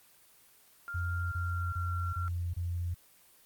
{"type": "tone with pitch glide", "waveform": "sine", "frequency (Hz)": [1396.9, 1368.2], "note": ["F6", "F6"], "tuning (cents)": [0, -36], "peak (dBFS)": -37, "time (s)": [0.88, 2.28], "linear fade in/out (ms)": 0, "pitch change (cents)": -36, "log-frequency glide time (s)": [1.08, 1.95]}
{"type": "tone bursts", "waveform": "sine", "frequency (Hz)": 87, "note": "F2", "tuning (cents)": -6, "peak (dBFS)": -31, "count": 5, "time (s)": [0.94, 2.944], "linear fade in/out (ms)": 10, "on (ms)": 380, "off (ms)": 26}
{"effects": ["white hiss -61 dBFS RMS until 3.45 s", "Opus 24 kbps"]}